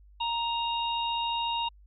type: harmonic tone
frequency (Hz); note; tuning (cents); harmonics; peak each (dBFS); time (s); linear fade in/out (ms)
934; A#5; +3; 1 / 3 / 4; -29 / -34 / -35; 0.2-1.69; 10
effects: added 50 Hz sine -52 dBFS peak until 1.86 s

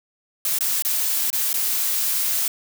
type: noise with dropouts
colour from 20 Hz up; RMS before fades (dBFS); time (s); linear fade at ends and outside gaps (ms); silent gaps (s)
blue; -22; 0.45-2.48; 2; 0.587-0.607 / 0.823-0.849 / 1.303-1.329 / 1.531-1.54
effects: none

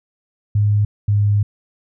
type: tone pair in turn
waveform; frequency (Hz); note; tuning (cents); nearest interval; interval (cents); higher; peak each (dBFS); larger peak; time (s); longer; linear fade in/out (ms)
sine; 103.83 / 102.93; G#2 / G#2; 0 / -15; unison; 15; first; -12; neither; 0.55-0.85 / 1.08-1.43; second; 5
effects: none

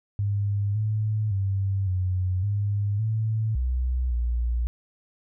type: tone with pitch steps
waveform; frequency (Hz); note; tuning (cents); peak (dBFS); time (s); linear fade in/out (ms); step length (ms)
sine; 101.4 / 107.4 / 97.6 / 92 / 102 / 110.1 / 62.8 / 59.3; G#2 / A2 / G2 / F#2 / G#2 / A2 / B1 / A#1; -41 / -41 / -7 / -9 / -31 / +2 / +30 / +30; -22; 0.19-4.67; 0; 560
effects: none

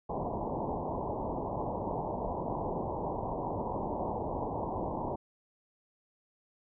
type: low-pass noise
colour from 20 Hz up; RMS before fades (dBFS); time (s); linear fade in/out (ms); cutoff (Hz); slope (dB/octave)
white; -35; 0.09-5.16; 10; 1000; 96
effects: none

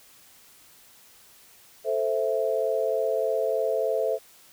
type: chord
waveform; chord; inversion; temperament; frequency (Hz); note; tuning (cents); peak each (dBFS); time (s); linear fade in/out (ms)
sine; A minor; none; equal; 440 / 523.3 / 659.3; A4 / C5 / E5; 0 / 0 / 0; -27; 1.84-4.19; 50
effects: white hiss -54 dBFS RMS until 4.52 s

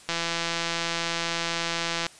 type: click train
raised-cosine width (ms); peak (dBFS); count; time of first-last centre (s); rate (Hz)
0.2; -10; 333; 0.09-2.066; 168
effects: white hiss -50 dBFS RMS until 2.19 s + resampled to 22050 Hz

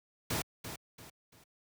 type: noise with echo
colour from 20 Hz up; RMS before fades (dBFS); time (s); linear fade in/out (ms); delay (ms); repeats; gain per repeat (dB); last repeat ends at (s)
pink; -33; 0.3-0.42; 5; 340; 3; -9; 1.44
effects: high-pass 80 Hz 12 dB/octave

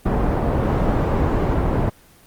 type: low-pass noise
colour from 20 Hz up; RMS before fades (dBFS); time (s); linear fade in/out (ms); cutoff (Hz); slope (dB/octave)
pink; -19; 0.05-1.9; 10; 860; 12
effects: pink hiss -50 dBFS RMS until 2.26 s + Opus 24 kbps

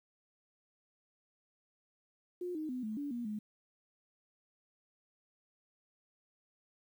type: tone with pitch steps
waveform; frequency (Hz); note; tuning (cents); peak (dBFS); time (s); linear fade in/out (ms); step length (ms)
sine; 357.2 / 310.5 / 252.6 / 216.2 / 287.2 / 239.2 / 211.9; F4 / D#4 / B3 / A3 / D4 / A#3 / G#3; +39 / -3 / +39 / -30 / -39 / +45 / +35; -36; 2.41-3.39; 5; 140
effects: 11-bit

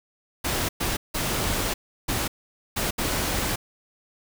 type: noise bursts at uneven times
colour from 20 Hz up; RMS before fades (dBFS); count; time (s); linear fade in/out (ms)
pink; -26; 6; 0.44-0.69 / 0.8-0.97 / 1.14-1.74 / 2.08-2.28 / 2.76-2.91 / 2.98-3.56; 10
effects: none

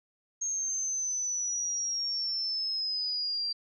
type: linear sweep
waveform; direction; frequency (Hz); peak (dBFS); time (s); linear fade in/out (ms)
sine; down; 6480 to 4699; -29; 0.41-3.53; 10
effects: none

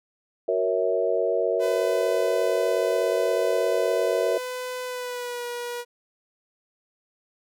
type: chord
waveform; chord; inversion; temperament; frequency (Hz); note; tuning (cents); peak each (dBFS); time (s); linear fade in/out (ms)
sine; F# dominant seventh; none; equal with one note detuned; 370 / 466.2 / 554.4 / 653.6; F#4 / A#4 / C#5 / E5; 0 / 0 / 0 / -15; -28 / -25 / -27 / -26; 0.48-4.38; 5
type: tone with pitch glide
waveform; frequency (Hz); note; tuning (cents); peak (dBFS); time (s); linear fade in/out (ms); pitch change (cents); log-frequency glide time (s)
sawtooth; 503 to 482.2; B4 to B4; +32 to -41; -26; 1.59-5.85; 50; -73; 4.84-5.45
effects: none

